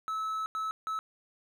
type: tone bursts at uneven times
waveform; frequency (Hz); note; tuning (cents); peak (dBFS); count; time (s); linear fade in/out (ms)
triangle; 1300; E6; -24; -29; 3; 0.08-0.46 / 0.55-0.71 / 0.87-0.99; 0
effects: none